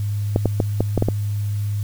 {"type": "clicks", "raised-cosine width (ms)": 2, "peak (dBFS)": -4, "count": 7, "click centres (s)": [0.361, 0.457, 0.602, 0.806, 0.977, 1.024, 1.086], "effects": ["added 103 Hz sine -20 dBFS peak until 1.83 s", "white hiss -45 dBFS RMS until 1.83 s"]}